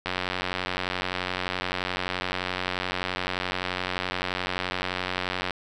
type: click train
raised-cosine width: 0.3 ms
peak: -11 dBFS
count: 500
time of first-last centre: 0.06-5.508 s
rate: 91.6 Hz
effects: none